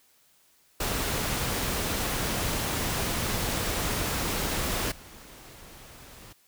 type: noise with level steps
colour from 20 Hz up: pink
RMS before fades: -29 / -48 dBFS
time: 0.8-6.33 s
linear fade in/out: 5 ms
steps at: 4.91 s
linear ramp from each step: 10 ms
effects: white hiss -63 dBFS RMS until 6.47 s